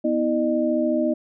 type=tone cluster; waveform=sine; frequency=247.8 / 321.8 / 608 Hz; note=B3 / E4 / D#5; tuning=+6 / -42 / -40 cents; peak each=-23 dBFS; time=0.04-1.14 s; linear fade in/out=10 ms; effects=none